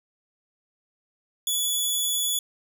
15% pulse tone, 3418 Hz, G#7, 49 cents sharp, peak -16 dBFS, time 1.47-2.39 s, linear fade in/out 2 ms, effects none

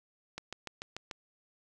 click train, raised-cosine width 0.2 ms, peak -22 dBFS, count 6, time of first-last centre 0.38-1.112 s, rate 6.83 Hz, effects none

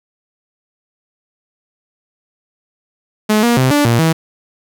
sawtooth tone with pitch steps, 213.6 / 237.5 / 129.9 / 291.6 / 117.3 / 162.1 Hz, G#3 / A#3 / C3 / D4 / A#2 / E3, +49 / +33 / -12 / -12 / +11 / -29 cents, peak -6 dBFS, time 3.29-4.13 s, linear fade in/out 10 ms, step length 140 ms, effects 8-bit

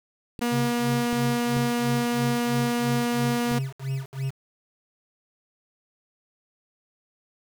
clicks, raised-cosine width 3 ms, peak -23 dBFS, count 4, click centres 0.392 / 1.129 / 1.567 / 3.515 s
sawtooth tone, 239.3 Hz, A#3, 46 cents sharp, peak -19 dBFS, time 0.41-3.59 s, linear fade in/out 10 ms
triangle tone with tremolo, 134.6 Hz, C3, 49 cents sharp, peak -22 dBFS, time 0.51-4.31 s, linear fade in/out 20 ms, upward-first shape sine, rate 3 Hz, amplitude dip 100%
effects 7-bit

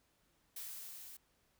blue noise with level ramp, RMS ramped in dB -45 to -53 dBFS, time 0.56-1.17 s, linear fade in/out 5 ms, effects pink hiss -75 dBFS RMS until 1.59 s

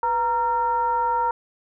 sine tone with frequency modulation, 932.3 Hz, A#5, in tune, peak -19 dBFS, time 0.03-1.31 s, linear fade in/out 2 ms, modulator 439 Hz, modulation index 0.57, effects none

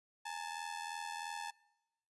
sawtooth ring-modulated tone, 872 Hz, A5, 16 cents flat, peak -34 dBFS, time 0.25-1.51 s, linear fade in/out 10 ms, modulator 41.5 Hz, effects noise-tail reverb RT60 1.0 s tail -24 dB re dry + resampled to 24000 Hz

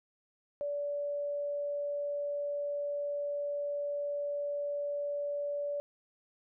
sine tone, 577 Hz, D5, 31 cents flat, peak -32 dBFS, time 0.61-5.8 s, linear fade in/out 0 ms, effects none

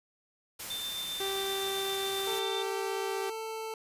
white noise, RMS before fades -40 dBFS, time 0.59-2.4 s, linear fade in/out 10 ms
sine tone with tremolo, 3570 Hz, A7, 24 cents sharp, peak -34 dBFS, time 0.7-2.63 s, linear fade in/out 5 ms, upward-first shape sine, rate 7.6 Hz, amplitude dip 25%
sawtooth tone, 390 Hz, G4, 9 cents flat, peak -29 dBFS, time 1.2-3.3 s, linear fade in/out 5 ms
25% pulse tone with pitch glide, 447.9 to 442.8 Hz, A4 to A4, +31 to +11 cents, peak -32 dBFS, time 2.27-3.74 s, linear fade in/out 2 ms, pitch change -20 cents, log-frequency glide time 2.58-3.6 s
effects resampled to 32000 Hz

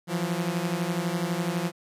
sawtooth beating tone pair, 167.1 / 179.1 Hz, E3 / F3, +24 / +44 cents, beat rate 12 Hz, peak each -25 dBFS, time 0.07-1.72 s, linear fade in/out 50 ms, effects resampled to 32000 Hz + 10-bit

